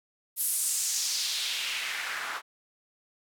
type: noise with band-pass filter sweep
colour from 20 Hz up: white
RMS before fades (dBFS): -31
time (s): 0.36-2.42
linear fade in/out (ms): 50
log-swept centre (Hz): 12000 to 1200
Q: 2
effects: none